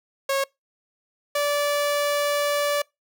sawtooth tone pair in turn, 547 / 580.3 Hz, C#5 / D5, -23 / -21 cents, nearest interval minor second, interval 102 cents, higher second, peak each -17 dBFS, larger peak neither, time 0.29-0.44 / 1.35-2.82 s, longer second, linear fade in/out 5 ms, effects noise-tail reverb RT60 0.2 s tail -25 dB re dry

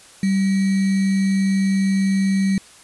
sine tone with sample-and-hold, 193.7 Hz, G3, 20 cents flat, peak -15 dBFS, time 0.23-2.58 s, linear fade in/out 2 ms, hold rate 2100 Hz, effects white hiss -46 dBFS RMS until 2.83 s + resampled to 24000 Hz

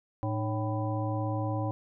harmonic tone with a mistuned harmonic, 110.4 Hz, A2, 6 cents sharp, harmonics 1 / 3 / 5 / 7 / 9, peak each -30 / -35 / -37 / -38 / -40 dBFS, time 0.23-1.71 s, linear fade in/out 0 ms, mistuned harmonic 3, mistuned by -140 cents, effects none

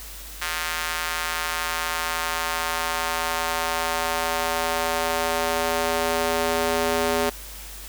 square tone with high-pass filter sweep, 82.41 Hz, E2, in tune, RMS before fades -25 dBFS, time 0.41-7.3 s, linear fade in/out 10 ms, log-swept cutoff 1500 to 410 Hz, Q 1.2, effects added 50 Hz sine -40 dBFS peak until 7.88 s + white hiss -40 dBFS RMS until 7.88 s

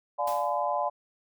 sine chord, D diminished seventh, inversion none, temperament just, 587.3 / 704.8 / 845.8 / 1014.9 Hz, D5 / F5 / Ab5 / Cb6, 0 / +16 / +31 / +47 cents, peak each -31 dBFS, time 0.18-0.9 s, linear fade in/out 20 ms
white noise with exponential decay, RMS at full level -39 dBFS, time 0.27-0.66 s, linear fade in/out 5 ms, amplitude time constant 83 ms
effects none

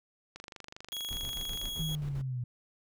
click train, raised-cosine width 0.2 ms, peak -27 dBFS, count 33, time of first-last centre 0.36-1.656 s, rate 24.7 Hz
40% pulse tone, 3322 Hz, G#7, in tune, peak -35 dBFS, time 0.92-1.95 s, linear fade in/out 0 ms
brown noise with tremolo, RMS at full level -41 dBFS, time 1.1-2.22 s, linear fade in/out 10 ms, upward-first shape square, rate 7.6 Hz, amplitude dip 55%
sine linear sweep, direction down, 160.9 to 120 Hz, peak -32 dBFS, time 1.79-2.44 s, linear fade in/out 5 ms
effects none

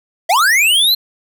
square linear sweep, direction up, 622.3 to 4183 Hz, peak -10 dBFS, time 0.29-0.95 s, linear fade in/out 10 ms, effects none

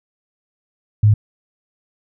sine tone, 105.7 Hz, G#2, 31 cents sharp, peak -8 dBFS, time 1.03-1.14 s, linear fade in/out 5 ms, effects none

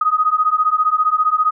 sine beating tone pair, 1244.5 / 1259.5 Hz, D#6 / D#6, 0 / +21 cents, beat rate 15 Hz, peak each -16 dBFS, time 0.01-1.51 s, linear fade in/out 5 ms, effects none

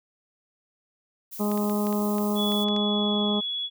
violet noise, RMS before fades -38 dBFS, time 1.31-2.65 s, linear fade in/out 20 ms
harmonic tone, 207.7 Hz, G#3, in tune, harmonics 1 / 2 / 3 / 4 / 5 / 6, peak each -24 / -30 / -34 / -36 / -38 / -40 dBFS, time 1.39-3.41 s, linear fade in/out 20 ms
clicks, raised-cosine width 0.2 ms, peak -23 dBFS, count 9, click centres 1.516 / 1.576 / 1.697 / 1.869 / 1.927 / 2.183 / 2.52 / 2.685 / 2.764 s
sine tone with pitch glide, 3400 to 3378 Hz, G#7 to G#7, +40 to +29 cents, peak -27 dBFS, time 2.35-3.7 s, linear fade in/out 50 ms, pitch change -11 cents, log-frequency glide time 2.69-3.23 s
effects none

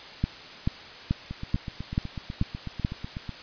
two click trains, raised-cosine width 5 ms, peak -11 / -21 dBFS, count 7 / 17, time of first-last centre 0.24-2.849 / 1.31-3.293 s, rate 2.3 / 8.07 Hz, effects white hiss -43 dBFS RMS until 3.42 s + resampled to 11025 Hz

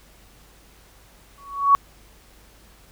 sine tone with exponential growth, 1120 Hz, C#6, 18 cents sharp, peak -8 dBFS, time 1.38-1.75 s, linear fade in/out 0 ms, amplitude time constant 80 ms, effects added 50 Hz sine -53 dBFS peak until 2.91 s + pink hiss -53 dBFS RMS until 2.91 s

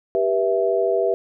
sine chord, E minor, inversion first, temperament equal with one note detuned, 392 / 485.1 / 659.3 Hz, G4 / B4 / E5, 0 / -31 / 0 cents, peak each -21 / -22 / -21 dBFS, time 0.15-1.14 s, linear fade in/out 0 ms, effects none

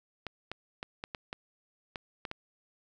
clicks, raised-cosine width 0.3 ms, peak -21 dBFS, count 9, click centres 0.267 / 0.516 / 0.829 / 1.039 / 1.148 / 1.329 / 1.958 / 2.252 / 2.314 s, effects none

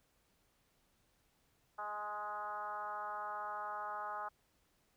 sine tone with frequency modulation, 1044 Hz, C6, 4 cents flat, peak -39 dBFS, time 1.78-4.29 s, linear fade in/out 10 ms, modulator 209 Hz, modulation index 1.7, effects pink hiss -75 dBFS RMS until 4.96 s

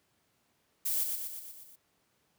violet noise with echo, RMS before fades -31 dBFS, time 0.85-1.04 s, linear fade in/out 10 ms, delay 120 ms, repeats 6, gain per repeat -4 dB, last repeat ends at 1.76 s, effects pink hiss -73 dBFS RMS until 2.38 s + high-pass 100 Hz 12 dB/octave

